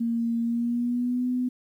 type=tone with pitch glide; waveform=sine; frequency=232.1 to 250.2 Hz; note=A#3 to B3; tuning=-7 to +23 cents; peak=-23 dBFS; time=0-1.49 s; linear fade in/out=10 ms; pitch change=+130 cents; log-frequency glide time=0.42-1.27 s; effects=10-bit